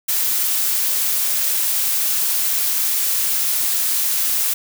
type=noise; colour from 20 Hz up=blue; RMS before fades=-19 dBFS; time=0.08-4.54 s; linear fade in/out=10 ms; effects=none